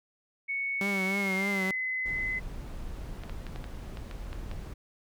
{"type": "tone with pitch glide", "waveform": "sine", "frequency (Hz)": [2217, 2033], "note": ["C#7", "B6"], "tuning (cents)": [0, 50], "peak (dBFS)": -29, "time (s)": [0.48, 2.4], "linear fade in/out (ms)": 20, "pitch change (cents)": -150, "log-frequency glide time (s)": [1.08, 1.66]}
{"type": "tone with vibrato", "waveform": "sawtooth", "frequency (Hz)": 194.5, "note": "G3", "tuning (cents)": -13, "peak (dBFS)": -26, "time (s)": [0.81, 1.71], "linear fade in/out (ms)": 2, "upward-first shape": "triangle", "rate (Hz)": 3.3, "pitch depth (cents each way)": 68}
{"type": "noise", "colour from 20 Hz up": "brown", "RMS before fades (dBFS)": -39, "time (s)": [2.05, 4.74], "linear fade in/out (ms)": 10}
{"type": "clicks", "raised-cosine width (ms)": 0.3, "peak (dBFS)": -27, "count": 9, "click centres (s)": [3.236, 3.296, 3.467, 3.56, 3.642, 3.972, 4.112, 4.33, 4.514]}
{"effects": []}